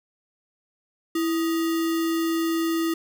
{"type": "tone with sample-and-hold", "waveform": "sine", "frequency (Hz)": 329.6, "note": "E4", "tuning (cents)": 0, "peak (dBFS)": -21, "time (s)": [1.15, 2.94], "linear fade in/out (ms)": 5, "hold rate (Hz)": 1575, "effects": []}